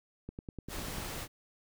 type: click train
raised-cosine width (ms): 3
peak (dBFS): -28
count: 8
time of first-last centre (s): 0.29-0.983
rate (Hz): 10.1
type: noise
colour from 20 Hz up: pink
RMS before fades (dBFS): -40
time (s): 0.68-1.28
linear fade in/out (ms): 50
effects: none